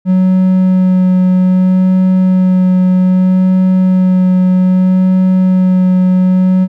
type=tone with vibrato; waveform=triangle; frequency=185 Hz; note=F#3; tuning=in tune; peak=-4 dBFS; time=0.05-6.68 s; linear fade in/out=50 ms; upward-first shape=sine; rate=0.63 Hz; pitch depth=11 cents each way; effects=none